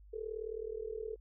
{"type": "tone with amplitude modulation", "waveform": "sine", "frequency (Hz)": 440, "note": "A4", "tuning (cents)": 0, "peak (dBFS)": -34, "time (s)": [0.13, 1.16], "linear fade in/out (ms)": 10, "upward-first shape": "sine", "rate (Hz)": 39, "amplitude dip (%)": 90, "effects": ["added 50 Hz sine -54 dBFS peak until 1.2 s"]}